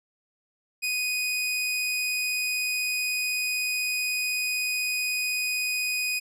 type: tone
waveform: sawtooth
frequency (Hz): 2489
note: D#7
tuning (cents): 0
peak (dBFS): -22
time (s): 0.82-6.2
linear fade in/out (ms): 20
effects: resampled to 32000 Hz